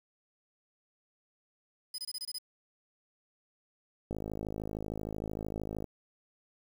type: tone bursts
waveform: sawtooth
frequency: 5010 Hz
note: D#8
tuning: 11 cents sharp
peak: -34 dBFS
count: 7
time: 1.94-2.385 s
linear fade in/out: 5 ms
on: 43 ms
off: 24 ms
type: click train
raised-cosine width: 2 ms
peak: -24 dBFS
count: 93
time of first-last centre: 4.11-5.843 s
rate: 53.1 Hz
effects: 9-bit